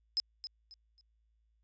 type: tone with echo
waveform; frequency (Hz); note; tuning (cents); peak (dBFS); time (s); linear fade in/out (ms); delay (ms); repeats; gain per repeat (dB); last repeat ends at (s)
sine; 5100; D#8; +42; -28; 0.17-0.2; 0; 270; 3; -11; 1.01
effects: added 55 Hz sine -70 dBFS peak until 1.63 s + resampled to 16000 Hz